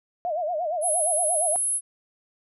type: tone with vibrato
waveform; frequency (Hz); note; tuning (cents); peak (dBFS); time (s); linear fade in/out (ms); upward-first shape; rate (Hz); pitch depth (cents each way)
sine; 659.3; E5; 0; -24; 0.25-1.56; 0; sine; 8.6; 170
type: tone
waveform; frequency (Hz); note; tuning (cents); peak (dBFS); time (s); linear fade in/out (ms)
sine; 10630; E9; +13; -22; 0.81-1.81; 50
effects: none